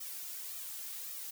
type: noise with flanger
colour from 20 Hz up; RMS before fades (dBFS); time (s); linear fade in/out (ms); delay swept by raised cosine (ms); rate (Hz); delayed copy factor
blue; -43; 0-1.31; 10; 1.6 to 2.9; 1.8; +0.85
effects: none